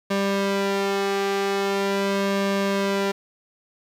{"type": "tone with flanger", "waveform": "sawtooth", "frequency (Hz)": 197.6, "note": "G3", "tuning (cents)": 14, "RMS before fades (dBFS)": -23, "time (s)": [0.1, 3.12], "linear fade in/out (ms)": 10, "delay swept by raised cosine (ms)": [1.8, 2.43], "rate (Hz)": 0.42, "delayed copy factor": 0.75, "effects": ["low-pass 6000 Hz 12 dB/octave", "8-bit"]}